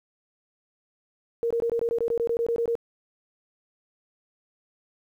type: tone bursts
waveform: sine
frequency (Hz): 466.2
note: A#4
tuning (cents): 0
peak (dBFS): -22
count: 14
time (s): 1.43-2.753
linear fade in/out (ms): 0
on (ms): 75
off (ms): 21
effects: 10-bit